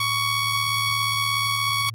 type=tone with amplitude modulation; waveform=15% pulse; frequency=1119 Hz; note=C#6; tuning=16 cents sharp; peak=-13 dBFS; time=0-1.9 s; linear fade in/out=5 ms; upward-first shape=sine; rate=76.9 Hz; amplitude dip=45%; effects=added 112 Hz sine -33 dBFS peak until 1.94 s + AAC 48 kbps